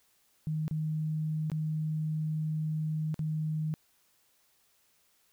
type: tone with dropouts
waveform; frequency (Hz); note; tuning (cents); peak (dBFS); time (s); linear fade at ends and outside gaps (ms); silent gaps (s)
sine; 155.56; D#3; 0; -29; 0.47-3.74; 0; 0.68-0.711 / 1.5-1.517 / 3.143-3.192
effects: white hiss -69 dBFS RMS until 5.32 s